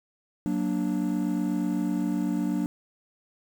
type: chord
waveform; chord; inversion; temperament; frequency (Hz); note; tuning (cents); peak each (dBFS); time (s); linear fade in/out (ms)
triangle; Gb augmented; none; equal; 185 / 233.1 / 293.7; Gb3 / Bb3 / D4; 0 / 0 / 0; -27 / -28 / -26; 0.46-2.66; 0
effects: 8-bit